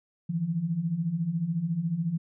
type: beating tone pair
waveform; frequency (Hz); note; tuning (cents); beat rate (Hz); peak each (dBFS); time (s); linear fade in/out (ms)
sine; 156.6 / 170.6; D#3 / F3; +11 / -40; 14; -32 / -27; 0.29-2.18; 10
effects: none